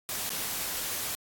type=noise with dropouts; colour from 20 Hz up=white; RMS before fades=-33 dBFS; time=0.09-1.15 s; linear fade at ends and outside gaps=0 ms; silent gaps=0.293-0.303 s; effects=AAC 64 kbps